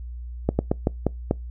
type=slowing click train; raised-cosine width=2 ms; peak=-6 dBFS; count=6; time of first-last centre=0.49-1.311 s; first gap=100 ms; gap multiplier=1.25; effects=noise-tail reverb RT60 0.2 s tail -25 dB re dry + added 60 Hz sine -32 dBFS peak until 1.5 s